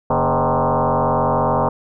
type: tone with frequency modulation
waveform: sine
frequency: 153.5 Hz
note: D#3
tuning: 23 cents flat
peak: -14 dBFS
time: 0.1-1.69 s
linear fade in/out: 5 ms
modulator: 130 Hz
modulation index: 7.5
effects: none